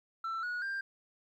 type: tone with pitch steps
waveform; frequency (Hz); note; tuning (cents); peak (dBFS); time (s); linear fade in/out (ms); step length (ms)
sine; 1336 / 1456.9 / 1588.8; E6 / F#6 / G6; +23 / -27 / +23; -31; 0.24-0.81; 5; 190
effects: tanh soft clip ceiling -33 dBFS + 12-bit